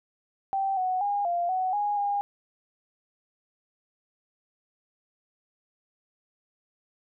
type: tone with pitch steps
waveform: sine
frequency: 779 / 741 / 813 / 695 / 746 / 825 / 811 Hz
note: G5 / F#5 / G#5 / F5 / F#5 / G#5 / G#5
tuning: -11 / +2 / -37 / -9 / +14 / -12 / -41 cents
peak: -24 dBFS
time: 0.53-2.21 s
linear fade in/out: 0 ms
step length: 240 ms
effects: none